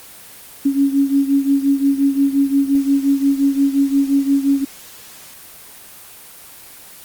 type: beating tone pair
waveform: sine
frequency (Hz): 275.8 / 281.5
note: C#4 / C#4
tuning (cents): -9 / +27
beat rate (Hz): 5.7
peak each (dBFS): -14 / -18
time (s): 0.65-4.65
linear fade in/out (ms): 10
effects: white hiss -39 dBFS RMS until 7.04 s + Opus 24 kbps